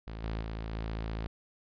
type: tone with level steps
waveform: sawtooth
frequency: 55 Hz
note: A1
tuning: in tune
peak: -35 / -29 / -32 / -30 dBFS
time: 0.07-1.27 s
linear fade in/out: 0 ms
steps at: 0.23 / 0.41 / 0.73 s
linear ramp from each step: 5 ms
effects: resampled to 11025 Hz